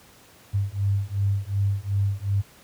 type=beating tone pair; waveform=sine; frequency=98.2 / 100.9 Hz; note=G2 / G#2; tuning=+4 / -49 cents; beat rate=2.7 Hz; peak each=-24 dBFS; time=0.53-2.42 s; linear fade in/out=20 ms; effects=pink hiss -52 dBFS RMS until 2.63 s + high-pass 60 Hz 12 dB/octave